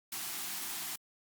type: band-stop noise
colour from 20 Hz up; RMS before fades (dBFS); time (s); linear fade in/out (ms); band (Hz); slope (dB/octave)
white; -39; 0.12-0.96; 5; 390 to 660; 96
effects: high-pass 150 Hz 12 dB/octave + Opus 48 kbps